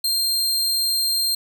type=tone; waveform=sawtooth; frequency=4186 Hz; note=C8; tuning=in tune; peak=-16 dBFS; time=0.04-1.35 s; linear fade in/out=5 ms; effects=none